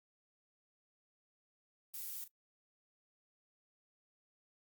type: noise with echo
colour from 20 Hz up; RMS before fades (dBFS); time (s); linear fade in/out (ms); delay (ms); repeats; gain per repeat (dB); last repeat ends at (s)
violet; -44; 1.94-2.24; 0; 37; 1; -12; 2.277
effects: noise-tail reverb RT60 0.1 s tail -21 dB re dry + Opus 48 kbps